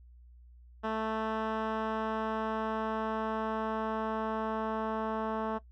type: tone with low-pass filter sweep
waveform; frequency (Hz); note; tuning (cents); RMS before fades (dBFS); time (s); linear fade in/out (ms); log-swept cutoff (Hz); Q
10% pulse; 220; A3; 0; -33; 0.83-5.59; 20; 1900 to 1200; 0.86
effects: noise-tail reverb RT60 0.1 s tail -18 dB re dry + added 60 Hz sine -52 dBFS peak until 5.71 s